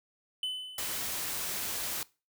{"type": "tone with exponential decay", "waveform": "triangle", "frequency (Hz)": 3019, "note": "F#7", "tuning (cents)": 34, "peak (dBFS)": -27, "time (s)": [0.43, 1.31], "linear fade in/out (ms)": 2, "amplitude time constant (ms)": 190}
{"type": "noise", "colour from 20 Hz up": "white", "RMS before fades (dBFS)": -35, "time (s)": [0.78, 2.03], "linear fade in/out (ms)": 2}
{"effects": ["noise-tail reverb RT60 0.3 s tail -21 dB re dry"]}